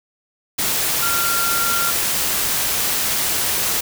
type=tone in noise; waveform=sine; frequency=1382 Hz; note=F6; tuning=19 cents flat; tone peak=-21 dBFS; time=1.02-1.91 s; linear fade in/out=10 ms; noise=white; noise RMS=-20 dBFS; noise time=0.58-3.81 s; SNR=-4 dB; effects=none